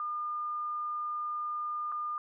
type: tone with dropouts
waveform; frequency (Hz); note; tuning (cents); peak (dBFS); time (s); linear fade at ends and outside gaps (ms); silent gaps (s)
sine; 1210; D#6; -49; -32; 0-2.18; 1; 1.918-1.922
effects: none